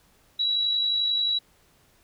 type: tone with amplitude modulation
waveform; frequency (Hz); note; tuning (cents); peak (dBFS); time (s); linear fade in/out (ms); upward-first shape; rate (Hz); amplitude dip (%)
sine; 3903; B7; -21; -20; 0.39-1.39; 10; sine; 51.3; 35
effects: pink hiss -61 dBFS RMS until 2.03 s